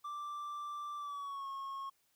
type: tone with pitch glide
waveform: triangle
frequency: 1174.7 to 1089.7 Hz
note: D6 to C#6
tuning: 0 to -30 cents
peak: -38 dBFS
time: 0.04-1.9 s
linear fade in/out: 10 ms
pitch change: -130 cents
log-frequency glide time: 0.97-1.48 s
effects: white hiss -75 dBFS RMS until 2.15 s